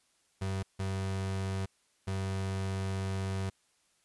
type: tone bursts at uneven times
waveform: 35% pulse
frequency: 96 Hz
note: G2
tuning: 36 cents flat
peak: -30 dBFS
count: 3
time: 0.41-0.63 / 0.79-1.66 / 2.07-3.5 s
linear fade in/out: 10 ms
effects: white hiss -71 dBFS RMS until 4.04 s + resampled to 24000 Hz